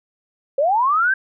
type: linear sweep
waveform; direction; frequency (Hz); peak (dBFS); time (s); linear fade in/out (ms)
sine; up; 523.3 to 1603; -14; 0.58-1.14; 5
effects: none